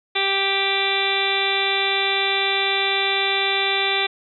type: harmonic tone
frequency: 392 Hz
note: G4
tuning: in tune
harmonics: 1 / 2 / 3 / 4 / 5 / 6 / 7 / 8 / 9 / 10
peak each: -27 / -27 / -31 / -32 / -28 / -24 / -31 / -34 / -24 / -29 dBFS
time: 0.15-4.07 s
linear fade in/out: 10 ms
effects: none